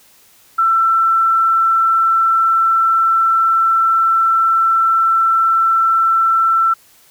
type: tone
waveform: sine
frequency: 1339 Hz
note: E6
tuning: 27 cents sharp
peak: -10 dBFS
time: 0.58-6.74 s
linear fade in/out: 10 ms
effects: white hiss -49 dBFS RMS until 7.1 s